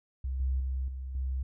sine tone with level steps, 65.41 Hz, C2, in tune, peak -30 / -26 / -29 / -35 / -29 dBFS, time 0.24-1.43 s, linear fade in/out 5 ms, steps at 0.4 / 0.6 / 0.88 / 1.15 s, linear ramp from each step 2 ms, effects none

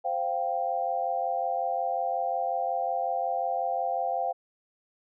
sine chord, C suspended fourth, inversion none, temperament equal, 523.3 / 698.5 / 784 Hz, C5 / F5 / G5, 0 / 0 / 0 cents, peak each -33 / -29 / -30 dBFS, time 0.04-4.33 s, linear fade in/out 20 ms, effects none

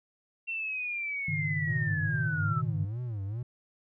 sine linear sweep, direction down, 2719 to 1292 Hz, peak -31 dBFS, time 0.47-2.62 s, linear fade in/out 20 ms
sine chord, Ab suspended fourth, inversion none, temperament equal, 103.83 / 138.59 / 155.56 Hz, Ab2 / Db3 / Eb3, 0 / 0 / 0 cents, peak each -36 / -36 / -31 dBFS, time 1.28-2.85 s, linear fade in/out 5 ms
triangle tone with vibrato, 110 Hz, A2, in tune, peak -30 dBFS, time 1.67-3.43 s, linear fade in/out 5 ms, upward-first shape sine, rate 2.4 Hz, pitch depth 220 cents each way
effects none

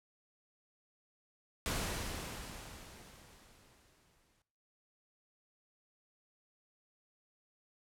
pink noise with exponential decay, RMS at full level -35 dBFS, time 1.66-4.42 s, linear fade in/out 0 ms, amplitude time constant 600 ms, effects noise-tail reverb RT60 0.6 s tail -17 dB re dry + low-pass 12000 Hz 12 dB/octave

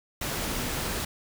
sine tone in noise, 248.5 Hz, B3, 11 cents sharp, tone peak -40 dBFS, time 0.49-0.72 s, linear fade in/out 5 ms, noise pink, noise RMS -31 dBFS, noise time 0.21-1.05 s, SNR -12 dB, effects none

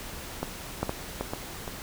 clicks, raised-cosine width 1 ms, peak -15 / -12 / -14 / -15 / -16 / -21 dBFS, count 6, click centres 0.43 / 0.83 / 0.894 / 1.21 / 1.335 / 1.678 s, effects pink hiss -40 dBFS RMS until 1.82 s

